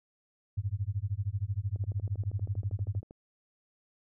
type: tone with tremolo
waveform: sine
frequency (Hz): 100.3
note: G2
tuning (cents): +40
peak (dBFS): -26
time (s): 0.57-3.02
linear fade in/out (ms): 10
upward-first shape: sine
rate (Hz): 13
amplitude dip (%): 100
type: click train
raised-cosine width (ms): 2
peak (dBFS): -34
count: 18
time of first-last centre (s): 1.76-3.109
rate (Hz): 12.6
effects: none